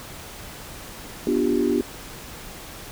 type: chord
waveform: sine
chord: G dominant seventh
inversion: first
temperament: just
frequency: 245 / 294 / 352.8 / 392 Hz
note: B3 / D4 / F4 / G4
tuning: -14 / +2 / +18 / 0 cents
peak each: -24 dBFS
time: 1.27-1.81 s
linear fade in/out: 2 ms
effects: pink hiss -39 dBFS RMS until 2.91 s